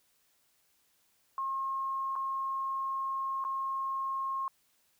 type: tone with dropouts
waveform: sine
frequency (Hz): 1075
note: C6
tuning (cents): +47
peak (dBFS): -31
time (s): 1.38-4.48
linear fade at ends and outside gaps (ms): 1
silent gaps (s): 2.155-2.161 / 3.441-3.449
effects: white hiss -71 dBFS RMS until 4.99 s